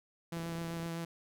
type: tone with vibrato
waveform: sawtooth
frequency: 167 Hz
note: E3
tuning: 23 cents sharp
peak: -33 dBFS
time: 0.32-1.05 s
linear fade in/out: 5 ms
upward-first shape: sine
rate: 7.8 Hz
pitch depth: 14 cents each way
type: click train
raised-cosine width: 2 ms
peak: -36 dBFS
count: 17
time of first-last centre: 0.37-0.861 s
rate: 32.6 Hz
effects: none